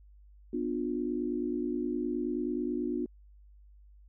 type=chord; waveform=sine; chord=B diminished; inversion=none; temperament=just; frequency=246.9 / 296.3 / 355.6 Hz; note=B3 / D4 / F4; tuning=0 / +15 / +31 cents; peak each=-34 dBFS; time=0.53-3.06 s; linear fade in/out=5 ms; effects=added 50 Hz sine -53 dBFS peak until 4.08 s